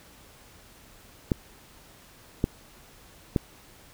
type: clicks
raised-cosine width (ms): 3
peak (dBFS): -9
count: 3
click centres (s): 1.318 / 2.441 / 3.362
effects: pink hiss -53 dBFS RMS until 3.93 s